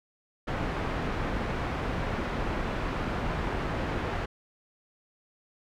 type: low-pass noise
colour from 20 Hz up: pink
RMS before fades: -31 dBFS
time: 0.47-4.26 s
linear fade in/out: 10 ms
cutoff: 1900 Hz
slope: 12 dB/octave
effects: none